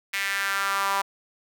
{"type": "tone with high-pass filter sweep", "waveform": "sawtooth", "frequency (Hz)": 197.1, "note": "G3", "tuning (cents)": 10, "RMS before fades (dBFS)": -26, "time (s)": [0.13, 1.02], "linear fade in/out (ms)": 10, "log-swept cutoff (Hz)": [2100, 960], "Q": 3.2, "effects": []}